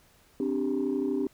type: chord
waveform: sine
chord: C suspended second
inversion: none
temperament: equal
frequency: 261.6 / 293.7 / 392 Hz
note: C4 / D4 / G4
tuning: 0 / 0 / 0 cents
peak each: -29 dBFS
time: 0.4-1.27 s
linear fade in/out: 2 ms
effects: tanh soft clip ceiling -20 dBFS + pink hiss -61 dBFS RMS until 1.33 s